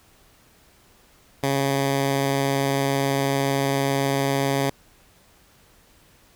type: tone with vibrato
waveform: 10% pulse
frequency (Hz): 137.9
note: C#3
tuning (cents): -9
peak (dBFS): -12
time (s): 1.43-4.7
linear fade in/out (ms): 5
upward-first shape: sine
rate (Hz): 20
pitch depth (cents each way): 21
effects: pink hiss -56 dBFS RMS until 6.35 s